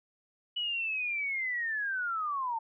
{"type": "linear sweep", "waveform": "sine", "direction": "down", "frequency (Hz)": [2960, 880], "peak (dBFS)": -30, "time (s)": [0.56, 2.59], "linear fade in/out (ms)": 10, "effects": []}